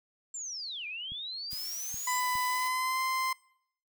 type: linear two-way sweep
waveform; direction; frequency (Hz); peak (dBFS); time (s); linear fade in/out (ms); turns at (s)
sine; down then up; 7459 to 2357 to 7459; -36; 0.34-2.2; 5; 0.87
type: click train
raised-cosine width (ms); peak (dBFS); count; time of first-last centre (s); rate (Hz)
5; -36; 4; 1.12-2.355; 2.43
type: noise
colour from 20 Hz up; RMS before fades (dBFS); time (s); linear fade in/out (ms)
blue; -42; 1.5-2.69; 20
type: tone with pitch glide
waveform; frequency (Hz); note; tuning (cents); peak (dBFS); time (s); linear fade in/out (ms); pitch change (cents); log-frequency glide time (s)
30% pulse; 1000 to 1040.7; B5 to C6; +21 to -10; -26; 2.07-3.33; 5; +69; 2.47-3
effects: noise-tail reverb RT60 0.7 s tail -24 dB re dry